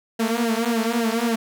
sawtooth tone with flanger, 230 Hz, A#3, 23 cents flat, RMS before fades -22 dBFS, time 0.19-1.36 s, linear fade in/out 10 ms, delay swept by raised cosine 0.83 to 5.53 ms, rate 3.6 Hz, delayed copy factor -1, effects none

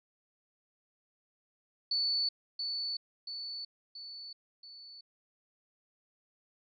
sine tone with echo, 4470 Hz, C#8, 14 cents sharp, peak -28 dBFS, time 1.91-2.29 s, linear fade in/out 5 ms, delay 680 ms, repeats 4, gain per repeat -5 dB, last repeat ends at 5.01 s, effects none

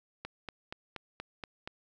click train, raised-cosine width 0.3 ms, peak -23 dBFS, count 7, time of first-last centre 0.25-1.675 s, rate 4.21 Hz, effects none

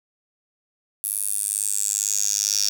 10% pulse tone with high-pass filter sweep, 102.2 Hz, G#2, 27 cents flat, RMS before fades -24 dBFS, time 1.04-2.69 s, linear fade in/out 0 ms, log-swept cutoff 11000 to 5400 Hz, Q 6.2, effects none

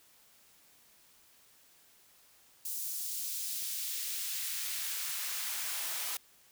white noise with high-pass filter sweep, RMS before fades -37 dBFS, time 2.65-6.17 s, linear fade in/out 2 ms, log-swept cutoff 7100 to 700 Hz, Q 0.79, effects white hiss -63 dBFS RMS until 6.51 s

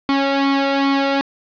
sawtooth tone with flanger, 275.8 Hz, C#4, 9 cents flat, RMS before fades -17 dBFS, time 0.09-1.21 s, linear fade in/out 0 ms, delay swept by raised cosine 0.89 to 1.49 ms, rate 2.5 Hz, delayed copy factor +0.7, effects resampled to 11025 Hz + 7-bit

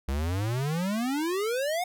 square exponential sweep, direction up, 64.7 to 740 Hz, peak -27 dBFS, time 0.08-1.84 s, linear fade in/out 5 ms, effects none

